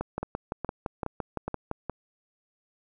two click trains, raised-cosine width 1 ms, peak -17 / -16 dBFS, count 5 / 11, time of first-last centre 0.23-1.897 / 0.01-1.714 s, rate 2.4 / 5.87 Hz, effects none

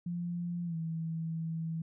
sine tone with pitch glide, 173.6 to 162.91 Hz, F3 to E3, -10 to -20 cents, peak -33 dBFS, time 0.06-1.82 s, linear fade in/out 5 ms, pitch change -110 cents, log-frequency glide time 0.65-0.76 s, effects none

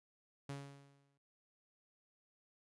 sawtooth tone with exponential decay, 140 Hz, C#3, 18 cents sharp, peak -38 dBFS, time 0.49-1.18 s, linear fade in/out 5 ms, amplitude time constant 150 ms, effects resampled to 24000 Hz

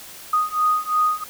sine beating tone pair, 1240 / 1242.9 Hz, D#6 / D#6, -6 / -2 cents, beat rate 2.9 Hz, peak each -21 / -20 dBFS, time 0.33-1.24 s, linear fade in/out 5 ms, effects white hiss -40 dBFS RMS until 1.29 s

